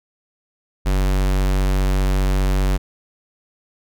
square tone, 47.54 Hz, F#1, 48 cents sharp, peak -16 dBFS, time 0.85-2.78 s, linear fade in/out 20 ms, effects none

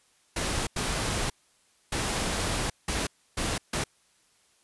pink noise bursts at uneven times, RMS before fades -29 dBFS, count 6, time 0.36-0.67 / 0.76-1.3 / 1.92-2.7 / 2.88-3.07 / 3.37-3.58 / 3.73-3.84 s, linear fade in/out 5 ms, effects white hiss -65 dBFS RMS until 4.63 s + resampled to 24000 Hz

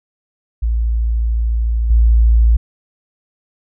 sine tone with level steps, 56.8 Hz, A#1, 44 cents flat, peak -13 / -7 dBFS, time 0.62-2.57 s, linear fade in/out 10 ms, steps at 1.9 s, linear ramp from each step 5 ms, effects none

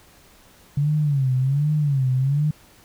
sine tone with vibrato, 139.8 Hz, C#3, 15 cents sharp, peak -17 dBFS, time 0.77-2.51 s, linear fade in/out 5 ms, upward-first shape sine, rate 1.3 Hz, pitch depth 150 cents each way, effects pink hiss -52 dBFS RMS until 2.84 s

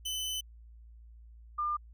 sawtooth / sine tone pair in turn, 3026 / 1200.9 Hz, F#7 / D6, +38 / +38 cents, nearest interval octave + major third, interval 1600 cents, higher first, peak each -30 / -29 dBFS, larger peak second, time 0.05-0.41 / 1.58-1.77 s, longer first, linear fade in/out 10 ms, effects added 57 Hz sine -50 dBFS peak until 1.93 s

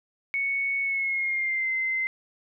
sine tone with pitch glide, 2217 to 2069 Hz, C#7 to C7, 0 to -20 cents, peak -24 dBFS, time 0.34-2.07 s, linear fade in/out 0 ms, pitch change -120 cents, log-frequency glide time 0.81-1.7 s, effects none

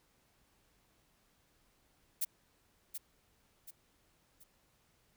violet noise with echo, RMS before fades -33 dBFS, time 2.21-2.25 s, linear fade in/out 10 ms, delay 730 ms, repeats 3, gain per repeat -8 dB, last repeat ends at 4.44 s, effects pink hiss -72 dBFS RMS until 5.16 s

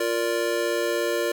square chord, Bb major, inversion second, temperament just, 349.6 / 466.2 / 582.7 Hz, F4 / Bb4 / D5, +2 / 0 / -14 cents, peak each -28 dBFS, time 0-1.32 s, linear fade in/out 5 ms, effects none

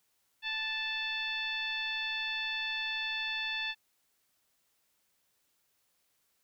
sine tone with frequency modulation, 2637 Hz, E7, in tune, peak -32 dBFS, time 0.42-3.75 s, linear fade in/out 50 ms, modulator 881 Hz, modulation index 1.4, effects white hiss -75 dBFS RMS until 6.43 s

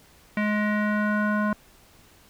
square tone with low-pass filter sweep, 210 Hz, G#3, 19 cents sharp, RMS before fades -24 dBFS, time 0.37-1.53 s, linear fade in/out 2 ms, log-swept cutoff 2100 to 1300 Hz, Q 4.2, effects pink hiss -55 dBFS RMS until 2.29 s

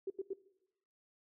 sine tone bursts, 385.6 Hz, G4, 28 cents flat, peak -35 dBFS, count 3, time 0.07-0.334 s, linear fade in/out 5 ms, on 32 ms, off 84 ms, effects noise-tail reverb RT60 0.9 s tail -20 dB re dry

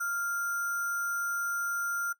sine tone with sample-and-hold, 1396.9 Hz, F6, in tune, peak -29 dBFS, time 0-2.13 s, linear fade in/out 10 ms, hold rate 7350 Hz, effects noise-tail reverb RT60 0.1 s tail -18 dB re dry

